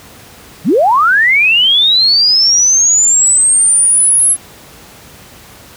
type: linear sweep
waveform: sine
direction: up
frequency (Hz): 123.47 to 11000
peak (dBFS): -6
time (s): 0.64-4.37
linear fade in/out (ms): 50
effects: pink hiss -37 dBFS RMS until 5.76 s + high-pass 60 Hz 12 dB/octave